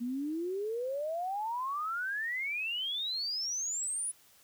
sine exponential sweep, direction up, 233.1 to 10090 Hz, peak -32 dBFS, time 0-4.12 s, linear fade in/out 20 ms, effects white hiss -62 dBFS RMS until 4.43 s

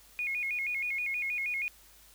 sine tone with vibrato, 2306 Hz, D7, 32 cents flat, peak -30 dBFS, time 0.19-1.68 s, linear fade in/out 0 ms, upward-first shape square, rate 6.3 Hz, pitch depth 110 cents each way, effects added 50 Hz sine -63 dBFS peak until 2.14 s + white hiss -58 dBFS RMS until 2.14 s

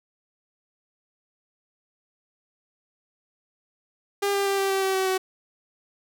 sawtooth tone with pitch steps, 401.5 / 397.8 / 394.1 / 390.5 / 386.9 / 383.4 / 379.8 / 376.3 Hz, G4 / G4 / G4 / G4 / G4 / G4 / F#4 / F#4, +41 / +25 / +9 / -7 / -23 / -38 / +45 / +29 cents, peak -18 dBFS, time 4.22-5.18 s, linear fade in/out 10 ms, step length 120 ms, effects none

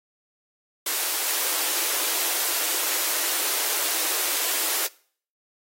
white high-pass noise, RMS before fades -25 dBFS, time 0.86-4.87 s, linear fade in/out 5 ms, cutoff 300 Hz, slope 96 dB/octave, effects noise-tail reverb RT60 0.5 s tail -22 dB re dry + AAC 48 kbps

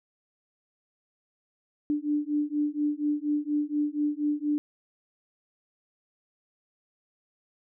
sine beating tone pair, 293.7 / 297.9 Hz, D4 / D4, 0 / +25 cents, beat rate 4.2 Hz, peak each -28 dBFS, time 1.9-4.58 s, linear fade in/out 0 ms, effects none

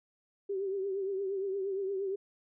sine tone with vibrato, 389.4 Hz, G4, 12 cents flat, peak -31 dBFS, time 0.49-2.16 s, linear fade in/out 10 ms, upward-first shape triangle, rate 8.6 Hz, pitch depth 73 cents each way, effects none

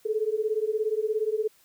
sine beating tone pair, 424.7 / 441.7 Hz, G#4 / A4, +39 / +7 cents, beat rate 17 Hz, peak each -27 dBFS, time 0.05-1.48 s, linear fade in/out 10 ms, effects white hiss -61 dBFS RMS until 1.64 s

